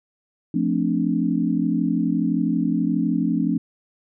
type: chord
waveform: sine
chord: D minor seventh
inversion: first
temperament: equal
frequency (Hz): 174.61 / 220 / 261.6 / 293.7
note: F3 / A3 / C4 / D4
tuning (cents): 0 / 0 / 0 / 0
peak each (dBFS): -24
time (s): 0.54-3.58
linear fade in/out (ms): 5
effects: none